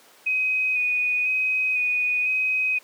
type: tone with vibrato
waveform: sine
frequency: 2500 Hz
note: D#7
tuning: 8 cents sharp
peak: -20 dBFS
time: 0.26-2.79 s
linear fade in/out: 10 ms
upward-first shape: square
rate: 1 Hz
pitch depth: 15 cents each way
effects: pink hiss -52 dBFS RMS until 2.83 s + high-pass 400 Hz 12 dB/octave